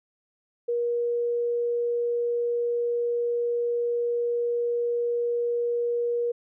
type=tone; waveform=sine; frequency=476.1 Hz; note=A#4; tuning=37 cents sharp; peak=-23 dBFS; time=0.68-6.32 s; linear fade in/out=10 ms; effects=none